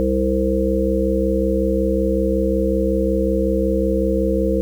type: harmonic tone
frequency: 65.41 Hz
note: C2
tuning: in tune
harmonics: 1 / 3 / 5 / 7 / 8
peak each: -22 / -22 / -22 / -22 / -22 dBFS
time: 0-4.61 s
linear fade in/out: 0 ms
effects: 8-bit